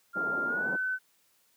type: tone with pitch glide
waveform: sine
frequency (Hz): 1396.9 to 1514.6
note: F6 to F#6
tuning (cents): 0 to +40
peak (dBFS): -28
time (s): 0.13-0.99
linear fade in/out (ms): 50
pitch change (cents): +140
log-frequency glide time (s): 0.47-0.68
type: band-pass noise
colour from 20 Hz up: pink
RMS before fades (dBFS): -39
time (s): 0.15-0.77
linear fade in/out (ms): 20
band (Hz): 190 to 870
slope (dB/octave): 24
effects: white hiss -68 dBFS RMS until 1.56 s + high-pass 100 Hz 12 dB/octave